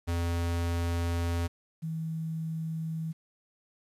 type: tone pair in turn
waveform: square / sine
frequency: 85.3 / 161.02 Hz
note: F2 / E3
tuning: -40 / -40 cents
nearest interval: major seventh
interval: 1100 cents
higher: second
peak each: -28 / -31 dBFS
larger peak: first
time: 0.07-1.48 / 1.82-3.13 s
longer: first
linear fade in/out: 20 ms
effects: resampled to 32000 Hz + 10-bit